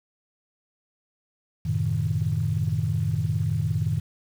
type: chord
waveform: sine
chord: F# diminished seventh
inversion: none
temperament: equal with one note detuned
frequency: 92.5 / 110 / 129.38 / 155.56 Hz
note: F#2 / A2 / C3 / Eb3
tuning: 0 / 0 / -19 / 0 cents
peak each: -28 / -26 / -30 / -26 dBFS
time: 1.65-4 s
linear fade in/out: 10 ms
effects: tanh soft clip ceiling -13 dBFS + 8-bit